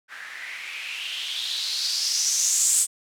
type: noise with low-pass filter sweep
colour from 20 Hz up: violet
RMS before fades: -26 dBFS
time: 0.08-2.87 s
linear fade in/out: 50 ms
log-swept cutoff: 1600 to 8300 Hz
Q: 4.8
effects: none